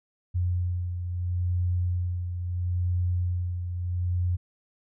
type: beating tone pair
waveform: sine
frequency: 88.9 / 89.65 Hz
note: F2 / F2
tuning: +31 / +46 cents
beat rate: 0.75 Hz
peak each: -25 / -34 dBFS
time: 0.34-4.37 s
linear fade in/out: 20 ms
effects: none